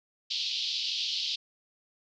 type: band-pass noise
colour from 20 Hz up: white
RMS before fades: -32 dBFS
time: 0.3-1.36 s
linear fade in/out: 10 ms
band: 2900 to 4900 Hz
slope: 48 dB/octave
effects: none